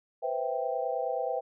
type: chord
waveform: sine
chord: C major seventh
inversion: third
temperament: equal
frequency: 493.9 / 523.3 / 659.3 / 784 Hz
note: B4 / C5 / E5 / G5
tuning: 0 / 0 / 0 / 0 cents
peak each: -34 dBFS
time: 0.22-1.41 s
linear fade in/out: 20 ms
effects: none